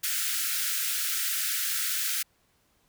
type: high-pass noise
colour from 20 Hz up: white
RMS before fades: -29 dBFS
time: 0.03-2.23 s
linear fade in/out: 10 ms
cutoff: 1300 Hz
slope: 96 dB/octave
effects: pink hiss -68 dBFS RMS until 2.88 s